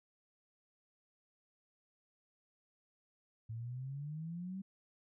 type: exponential sweep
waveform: sine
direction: up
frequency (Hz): 110 to 196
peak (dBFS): -40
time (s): 3.49-4.62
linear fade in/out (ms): 10
effects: none